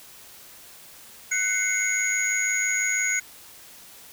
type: tone cluster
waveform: sine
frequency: 1502 / 2088 / 2194 / 6710 Hz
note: F#6 / C7 / C#7 / G#8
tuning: +26 / -4 / -18 / +17 cents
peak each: -28 / -27 / -27 / -25 dBFS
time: 1.31-3.2 s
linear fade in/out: 10 ms
effects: tanh soft clip ceiling -14 dBFS + white hiss -47 dBFS RMS until 4.12 s